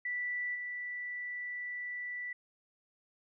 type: tone with level steps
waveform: sine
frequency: 1968 Hz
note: B6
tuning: 7 cents flat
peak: -33 / -37 dBFS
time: 0.05-2.33 s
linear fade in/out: 5 ms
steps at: 0.54 s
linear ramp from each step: 20 ms
effects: none